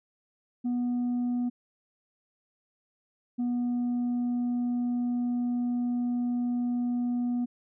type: tone pair in turn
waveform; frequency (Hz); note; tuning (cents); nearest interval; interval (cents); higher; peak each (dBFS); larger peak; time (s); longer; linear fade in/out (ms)
sine; 244.3 / 243.3; B3 / B3; -19 / -26; unison; 7; first; -23; neither; 0.64-1.5 / 3.38-7.46; second; 20
effects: tanh soft clip ceiling -25 dBFS